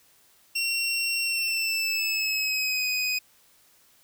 25% pulse tone with pitch glide, 2731 to 2504 Hz, F7 to D#7, -39 to +10 cents, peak -21 dBFS, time 0.55-3.19 s, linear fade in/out 10 ms, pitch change -151 cents, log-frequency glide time 1.23-2.86 s, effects white hiss -60 dBFS RMS until 4.03 s

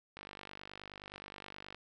click train, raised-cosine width 0.3 ms, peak -30 dBFS, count 79, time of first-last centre 0.17-1.746 s, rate 49.5 Hz, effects none

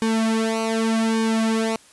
sawtooth tone with flanger, 223.6 Hz, A3, 28 cents sharp, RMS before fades -21 dBFS, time 0.02-1.76 s, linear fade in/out 0 ms, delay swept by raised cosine 1.5 to 3.9 ms, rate 0.85 Hz, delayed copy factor -0.85, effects white hiss -51 dBFS RMS until 1.92 s + resampled to 24000 Hz

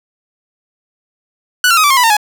sawtooth tone with pitch steps, 1480 / 1365 / 1259 / 1161.2 / 1071 / 987.8 / 911 / 840.3 Hz, F#6 / F6 / D#6 / D6 / C6 / B5 / A#5 / G#5, 0 / -40 / +20 / -20 / +40 / 0 / -40 / +20 cents, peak -4 dBFS, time 1.64-2.168 s, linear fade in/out 2 ms, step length 66 ms, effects none

